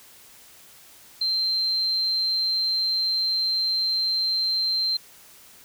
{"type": "tone", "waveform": "sine", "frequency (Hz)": 4136, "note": "C8", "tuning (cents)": -21, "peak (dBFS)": -21, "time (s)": [1.21, 4.97], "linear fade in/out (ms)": 5, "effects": ["white hiss -50 dBFS RMS until 5.64 s"]}